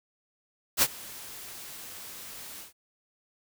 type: noise with ADSR envelope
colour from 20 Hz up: white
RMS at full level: -20 dBFS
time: 0.77-2.73 s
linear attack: 49 ms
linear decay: 51 ms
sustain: -23 dB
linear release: 130 ms
effects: none